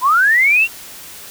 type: linear sweep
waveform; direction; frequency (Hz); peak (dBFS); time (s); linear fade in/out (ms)
sine; up; 961 to 2794; -9; 0.01-0.68; 50
effects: white hiss -35 dBFS RMS until 1.3 s